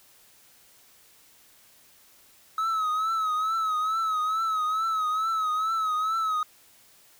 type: tone with vibrato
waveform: triangle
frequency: 1287 Hz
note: E6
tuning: 42 cents flat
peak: -22 dBFS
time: 2.58-6.43 s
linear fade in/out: 2 ms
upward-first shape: triangle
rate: 2.3 Hz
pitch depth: 74 cents each way
effects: white hiss -57 dBFS RMS until 7.19 s